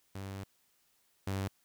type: tone pair in turn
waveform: sawtooth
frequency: 97.4 / 96.98 Hz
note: G2 / G2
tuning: -11 / -18 cents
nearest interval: unison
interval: 7 cents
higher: first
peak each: -36 / -29 dBFS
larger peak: second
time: 0.15-0.44 / 1.27-1.48 s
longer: first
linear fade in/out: 5 ms
effects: white hiss -72 dBFS RMS until 1.64 s